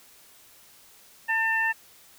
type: harmonic tone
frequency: 898 Hz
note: A5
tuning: 35 cents sharp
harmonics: 1 / 2 / 3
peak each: -30 / -23 / -32 dBFS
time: 1.28-1.73 s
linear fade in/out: 20 ms
effects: white hiss -54 dBFS RMS until 2.18 s